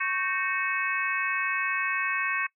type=harmonic tone with a mistuned harmonic; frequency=368.3 Hz; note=F#4; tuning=8 cents flat; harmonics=3 / 4 / 5 / 6 / 7; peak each=-32 / -32 / -32 / -32 / -32 dBFS; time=0-2.47 s; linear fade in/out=10 ms; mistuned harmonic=4; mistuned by=+95 cents; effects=noise-tail reverb RT60 0.1 s tail -22 dB re dry